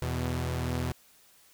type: tone pair together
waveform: sawtooth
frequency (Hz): 82.41 / 124.64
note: E2 / B2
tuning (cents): 0 / +16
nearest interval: perfect fifth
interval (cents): 716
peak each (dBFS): -28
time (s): 0.02-0.92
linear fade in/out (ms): 0
effects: white hiss -60 dBFS RMS until 1.53 s